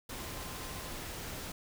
sine tone in noise, 1041 Hz, C6, 9 cents flat, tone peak -52 dBFS, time 0.19-0.89 s, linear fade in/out 5 ms, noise pink, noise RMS -42 dBFS, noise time 0.09-1.52 s, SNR -13 dB, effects none

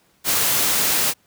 white noise, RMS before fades -19 dBFS, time 0.24-1.14 s, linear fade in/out 50 ms, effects pink hiss -60 dBFS RMS until 1.26 s + high-pass 80 Hz 12 dB/octave

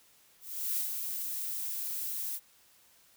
violet noise with ADSR envelope, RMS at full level -31 dBFS, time 0.4-2.4 s, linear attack 370 ms, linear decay 110 ms, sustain -5 dB, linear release 50 ms, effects white hiss -63 dBFS RMS until 3.16 s

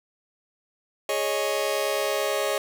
sawtooth chord, Ab suspended fourth, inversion none, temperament just, 415.3 / 553.7 / 623 Hz, Ab4 / Db5 / Eb5, 0 / -2 / +2 cents, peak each -25 / -23 / -24 dBFS, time 1.09-2.58 s, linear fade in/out 2 ms, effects 9-bit

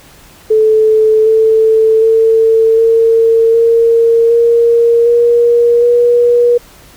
sine tone with pitch steps, 435.8 / 441.9 / 448.1 / 454.3 / 460.6 / 467.1 / 473.6 / 480.2 Hz, A4 / A4 / A4 / A#4 / A#4 / A#4 / A#4 / B4, -17 / +7 / +32 / -45 / -21 / +3 / +27 / -49 cents, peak -5 dBFS, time 0.5-6.58 s, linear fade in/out 10 ms, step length 760 ms, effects pink hiss -40 dBFS RMS until 6.96 s

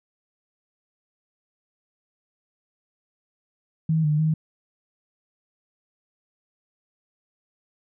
sine tone with pitch steps, 159.6 / 150.7 / 157.1 Hz, D#3 / D3 / D#3, +44 / +45 / +17 cents, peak -18 dBFS, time 3.89-4.34 s, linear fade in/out 5 ms, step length 150 ms, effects none

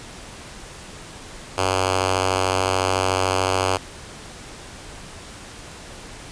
5% pulse tone with notch filter, 93.7 Hz, F#2, 22 cents sharp, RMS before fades -21 dBFS, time 1.57-3.78 s, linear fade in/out 20 ms, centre 200 Hz, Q 0.72, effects pink hiss -39 dBFS RMS until 6.31 s + resampled to 22050 Hz

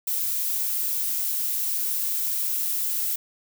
violet noise, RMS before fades -26 dBFS, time 0.07-3.16 s, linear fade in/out 5 ms, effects none

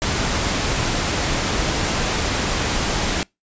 pink noise, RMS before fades -21 dBFS, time 0.02-3.23 s, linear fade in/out 0 ms, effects noise-tail reverb RT60 0.2 s tail -26 dB re dry + resampled to 16000 Hz

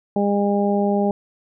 harmonic tone, 202.4 Hz, G#3, 44 cents flat, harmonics 1 / 2 / 3 / 4, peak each -19 / -22 / -24 / -25 dBFS, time 0.16-1.11 s, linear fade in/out 2 ms, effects none

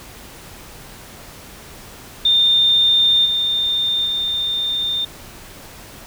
sine tone with level steps, 3617 Hz, A7, 47 cents sharp, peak -11 / -16 / -18 dBFS, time 2.25-5.05 s, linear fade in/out 5 ms, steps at 3.25 / 4.05 s, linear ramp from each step 10 ms, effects pink hiss -39 dBFS RMS until 6.06 s

